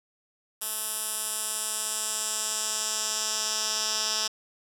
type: tone with band-pass filter sweep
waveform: 10% pulse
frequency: 216.8 Hz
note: A3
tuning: 25 cents flat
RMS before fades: -30 dBFS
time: 0.61-4.28 s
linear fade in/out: 10 ms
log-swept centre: 11000 to 5400 Hz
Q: 2.2
effects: none